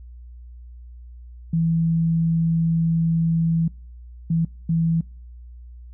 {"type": "tone bursts at uneven times", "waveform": "sine", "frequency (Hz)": 164.81, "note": "E3", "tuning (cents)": 0, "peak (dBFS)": -17, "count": 3, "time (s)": [[1.53, 3.68], [4.3, 4.45], [4.69, 5.01]], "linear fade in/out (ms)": 5, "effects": ["noise-tail reverb RT60 0.5 s tail -26 dB re dry", "added 60 Hz sine -38 dBFS peak until 5.93 s"]}